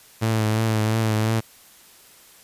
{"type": "tone with vibrato", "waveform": "sawtooth", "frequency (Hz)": 110, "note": "A2", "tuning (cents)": 0, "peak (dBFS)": -15, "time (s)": [0.21, 1.41], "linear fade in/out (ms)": 20, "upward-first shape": "triangle", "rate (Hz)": 2.9, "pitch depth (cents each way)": 42, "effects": ["white hiss -50 dBFS RMS until 2.43 s", "resampled to 32000 Hz"]}